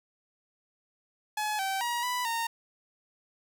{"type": "tone with pitch steps", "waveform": "sawtooth", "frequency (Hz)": [849, 773, 954, 990, 921], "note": ["G#5", "G5", "A#5", "B5", "A#5"], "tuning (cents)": [38, -24, 40, 4, -21], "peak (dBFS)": -25, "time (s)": [1.37, 2.47], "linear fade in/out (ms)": 5, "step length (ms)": 220, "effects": []}